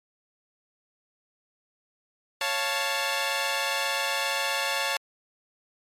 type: chord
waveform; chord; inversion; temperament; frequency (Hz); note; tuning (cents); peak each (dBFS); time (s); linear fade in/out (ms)
10% pulse; Db augmented; none; equal; 554.4 / 698.5 / 880; Db5 / F5 / A5; 0 / 0 / 0; -21 / -24 / -20; 2.41-4.97; 2
effects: low-pass 12000 Hz 12 dB/octave + MP3 64 kbps